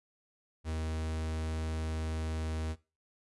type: tone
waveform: 45% pulse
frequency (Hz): 79.4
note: D#2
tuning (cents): +36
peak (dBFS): -33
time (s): 0.64-2.76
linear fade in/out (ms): 50
effects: noise-tail reverb RT60 0.3 s tail -20 dB re dry + resampled to 24000 Hz